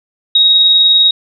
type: tone with tremolo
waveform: sine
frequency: 3782 Hz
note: A#7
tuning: 24 cents sharp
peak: -4 dBFS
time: 0.35-1.11 s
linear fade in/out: 5 ms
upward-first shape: triangle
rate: 20 Hz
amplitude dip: 30%
effects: none